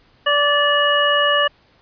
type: harmonic tone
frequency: 581 Hz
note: D5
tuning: 19 cents flat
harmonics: 1 / 2 / 3 / 5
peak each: -19 / -19 / -19 / -19 dBFS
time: 0.26-1.48 s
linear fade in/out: 10 ms
effects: pink hiss -55 dBFS RMS until 1.81 s + resampled to 11025 Hz